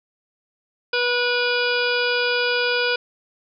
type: harmonic tone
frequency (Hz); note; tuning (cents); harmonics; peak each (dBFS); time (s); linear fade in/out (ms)
487.6; B4; -22; 1 / 2 / 3 / 5 / 6 / 7 / 8 / 9 / 10; -23 / -32 / -23 / -26 / -30 / -31 / -36 / -37 / -29; 0.93-2.96; 5
effects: none